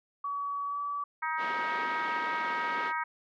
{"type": "tone with pitch glide", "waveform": "sine", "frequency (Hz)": [1135, 1148.2], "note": ["C#6", "D6"], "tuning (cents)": [41, -39], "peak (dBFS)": -31, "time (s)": [0.24, 1.04], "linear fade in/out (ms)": 5, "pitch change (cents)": 20, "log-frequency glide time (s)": [0.66, 0.78]}
{"type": "harmonic tone", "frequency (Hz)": 315.9, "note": "D#4", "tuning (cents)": 26, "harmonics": [3, 4, 5, 6, 7], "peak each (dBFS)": [-33, -35, -37, -39, -40], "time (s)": [1.22, 3.04], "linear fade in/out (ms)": 10}
{"type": "band-pass noise", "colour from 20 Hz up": "pink", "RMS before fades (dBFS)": -41, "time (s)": [1.37, 2.93], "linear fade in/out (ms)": 50, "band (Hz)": [250, 3700], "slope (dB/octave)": 24}
{"effects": []}